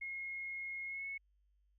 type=tone with pitch glide; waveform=sine; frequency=2156 to 2197 Hz; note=C#7 to C#7; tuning=-49 to -16 cents; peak=-40 dBFS; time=0.01-1.18 s; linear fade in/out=10 ms; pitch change=+33 cents; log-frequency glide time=0.86-1.06 s; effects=added 50 Hz sine -70 dBFS peak until 1.78 s